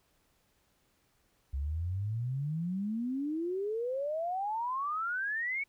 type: exponential sweep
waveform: sine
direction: up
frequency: 65.9 to 2260 Hz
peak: -31 dBFS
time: 1.53-5.64 s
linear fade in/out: 10 ms
effects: pink hiss -72 dBFS RMS until 5.68 s